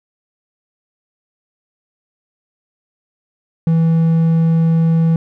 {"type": "tone", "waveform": "triangle", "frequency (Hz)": 163.8, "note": "E3", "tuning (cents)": -11, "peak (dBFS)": -8, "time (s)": [3.67, 5.16], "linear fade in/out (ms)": 2, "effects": []}